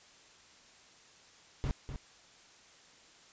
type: noise with echo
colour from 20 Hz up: brown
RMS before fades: -32 dBFS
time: 1.64-1.71 s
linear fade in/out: 0 ms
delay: 250 ms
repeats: 1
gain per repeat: -8 dB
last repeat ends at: 1.96 s
effects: white hiss -59 dBFS RMS until 3.32 s + resampled to 16000 Hz